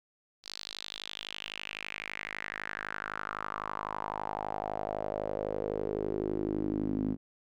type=tone with band-pass filter sweep; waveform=sawtooth; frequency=51.91 Hz; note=G#1; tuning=in tune; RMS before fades=-36 dBFS; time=0.43-7.17 s; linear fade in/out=50 ms; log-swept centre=4600 to 250 Hz; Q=4.3; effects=none